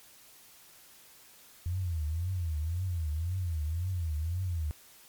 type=tone with vibrato; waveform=sine; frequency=84 Hz; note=E2; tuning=33 cents sharp; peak=-29 dBFS; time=1.66-4.71 s; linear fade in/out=0 ms; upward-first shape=triangle; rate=1.9 Hz; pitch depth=220 cents each way; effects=white hiss -56 dBFS RMS until 5.08 s + MP3 96 kbps